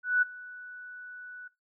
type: tone with ADSR envelope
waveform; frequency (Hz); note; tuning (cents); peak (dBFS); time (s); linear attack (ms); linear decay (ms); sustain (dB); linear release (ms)
sine; 1482; F#6; +2; -19; 0.03-1.48; 190; 16; -22; 7
effects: noise-tail reverb RT60 0.2 s tail -19 dB re dry